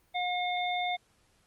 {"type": "harmonic tone", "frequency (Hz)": 718, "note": "F5", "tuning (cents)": 48, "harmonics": [1, 3, 5], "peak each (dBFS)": [-30, -35, -37], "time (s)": [0.14, 0.97], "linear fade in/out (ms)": 20, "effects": ["pink hiss -68 dBFS RMS until 1.46 s", "Opus 32 kbps"]}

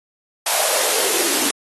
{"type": "noise with high-pass filter sweep", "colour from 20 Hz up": "white", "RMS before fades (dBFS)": -18, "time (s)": [0.46, 1.51], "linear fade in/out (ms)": 5, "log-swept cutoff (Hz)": [730, 270], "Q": 4.9, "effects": ["AAC 32 kbps"]}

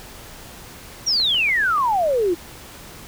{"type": "exponential sweep", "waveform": "sine", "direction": "down", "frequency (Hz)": [5840, 328], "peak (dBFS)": -16, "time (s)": [1.06, 2.35], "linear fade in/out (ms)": 20}
{"type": "click train", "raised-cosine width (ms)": 0.5, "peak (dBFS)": -21, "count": 5, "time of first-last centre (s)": [1.2, 1.781], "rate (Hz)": 6.88}
{"effects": ["pink hiss -40 dBFS RMS until 3.07 s"]}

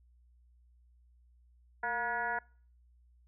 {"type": "tone with frequency modulation", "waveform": "sine", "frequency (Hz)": 1200, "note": "D6", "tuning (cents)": 37, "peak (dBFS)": -31, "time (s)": [1.83, 2.39], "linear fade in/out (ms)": 5, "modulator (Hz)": 246, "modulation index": 2.4, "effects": ["noise-tail reverb RT60 0.5 s tail -26 dB re dry", "added 60 Hz sine -61 dBFS peak until 3.27 s"]}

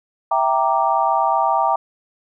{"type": "chord", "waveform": "sine", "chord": "E half-diminished seventh", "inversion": "none", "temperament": "equal", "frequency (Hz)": [659.3, 784, 932.3, 1174.7], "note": ["E5", "G5", "Bb5", "D6"], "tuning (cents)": [0, 0, 0, 0], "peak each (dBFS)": [-22, -19, -19, -22], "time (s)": [0.31, 1.76], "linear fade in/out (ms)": 5, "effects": []}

